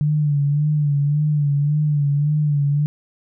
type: tone with vibrato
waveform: sine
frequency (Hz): 146.83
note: D3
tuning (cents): 0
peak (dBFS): -15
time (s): 0.01-2.86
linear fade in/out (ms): 0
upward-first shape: sine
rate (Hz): 1.8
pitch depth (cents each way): 55
effects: none